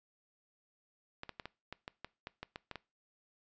clicks, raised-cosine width 0.3 ms, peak -26 dBFS, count 12, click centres 1.234 / 1.293 / 1.398 / 1.456 / 1.726 / 1.879 / 2.046 / 2.271 / 2.43 / 2.559 / 2.713 / 2.757 s, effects noise-tail reverb RT60 0.3 s tail -22 dB re dry + resampled to 16000 Hz

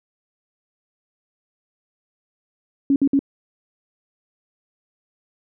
sine tone bursts, 276.8 Hz, C#4, 2 cents flat, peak -13 dBFS, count 3, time 2.9-3.192 s, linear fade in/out 2 ms, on 60 ms, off 56 ms, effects none

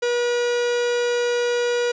45% pulse tone, 482.1 Hz, B4, 42 cents flat, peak -19 dBFS, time 0.02-1.92 s, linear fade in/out 10 ms, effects resampled to 16000 Hz + 8-bit

